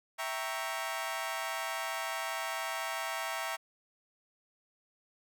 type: chord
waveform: 20% pulse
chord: E diminished seventh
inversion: none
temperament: equal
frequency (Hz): 659.3 / 784 / 932.3 / 1108.7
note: E5 / G5 / Bb5 / Db6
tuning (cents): 0 / 0 / 0 / 0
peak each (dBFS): -34 / -36 / -35 / -36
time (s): 0.18-3.57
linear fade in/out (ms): 20
effects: none